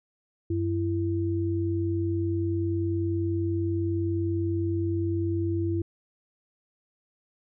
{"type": "tone pair together", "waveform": "sine", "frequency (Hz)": [95.07, 334.9], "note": ["F#2", "E4"], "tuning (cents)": [47, 27], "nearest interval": "octave + minor seventh", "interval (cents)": 2180, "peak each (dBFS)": -27, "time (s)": [0.5, 5.82], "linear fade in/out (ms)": 5, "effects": []}